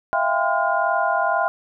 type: tone cluster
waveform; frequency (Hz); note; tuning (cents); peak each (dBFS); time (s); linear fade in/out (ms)
sine; 652 / 694 / 798 / 1029 / 1419; E5 / F5 / G5 / C6 / F6; -19 / -11 / +31 / -29 / +27; -24; 0.13-1.48; 0
effects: none